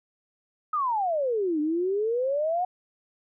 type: exponential two-way sweep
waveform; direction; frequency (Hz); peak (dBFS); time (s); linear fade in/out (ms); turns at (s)
sine; down then up; 1282 to 294.6 to 742; -23; 0.73-2.65; 5; 1.6
effects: none